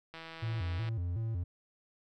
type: click train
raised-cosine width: 0.3 ms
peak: -30 dBFS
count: 123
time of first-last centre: 0.14-0.888 s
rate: 163 Hz
type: tone with vibrato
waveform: triangle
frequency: 99.5 Hz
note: G2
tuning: 26 cents sharp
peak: -30 dBFS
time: 0.42-1.44 s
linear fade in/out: 10 ms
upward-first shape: square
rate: 2.7 Hz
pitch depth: 220 cents each way
effects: none